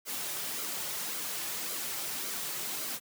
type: noise with flanger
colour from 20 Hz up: white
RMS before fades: -36 dBFS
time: 0.05-3 s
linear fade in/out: 50 ms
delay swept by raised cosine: 1.1 to 4.4 ms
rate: 1.8 Hz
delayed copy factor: -0.5
effects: high-pass 150 Hz 12 dB/octave